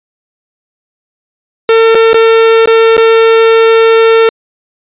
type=tone with dropouts; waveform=45% pulse; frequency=451.7 Hz; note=A4; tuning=45 cents sharp; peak=-3 dBFS; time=1.69-4.29 s; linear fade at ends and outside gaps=1 ms; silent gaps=1.947-1.952 / 2.132-2.143 / 2.658-2.674 / 2.968-2.978 s; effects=resampled to 8000 Hz